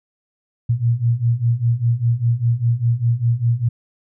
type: beating tone pair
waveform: sine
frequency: 115.3 / 120.3 Hz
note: A#2 / B2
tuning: -19 / -45 cents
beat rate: 5 Hz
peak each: -19 / -17 dBFS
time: 0.69-3.69 s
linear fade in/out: 10 ms
effects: none